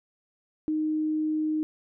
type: tone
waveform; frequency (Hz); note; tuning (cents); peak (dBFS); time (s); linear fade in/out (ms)
sine; 309.6; D#4; -9; -24; 0.68-1.63; 0
effects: none